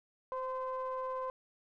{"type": "ring-modulated tone", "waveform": "triangle", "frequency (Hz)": 255.6, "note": "C4", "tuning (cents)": -40, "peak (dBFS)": -30, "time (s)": [0.32, 1.3], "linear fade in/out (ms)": 0, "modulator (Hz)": 775, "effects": []}